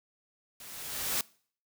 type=noise with level ramp; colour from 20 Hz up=white; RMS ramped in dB=-48 to -29 dBFS; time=0.6-1.21 s; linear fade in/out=2 ms; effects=noise-tail reverb RT60 0.5 s tail -23 dB re dry